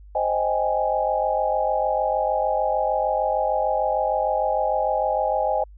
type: chord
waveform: sine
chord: Ab major seventh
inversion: first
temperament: equal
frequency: 523.3 / 622.3 / 784 / 830.6 Hz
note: C5 / Eb5 / G5 / Ab5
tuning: 0 / 0 / 0 / 0 cents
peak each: -26 / -24 / -27 / -24 dBFS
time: 0.15-5.64 s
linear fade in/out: 5 ms
effects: added 50 Hz sine -42 dBFS peak until 5.77 s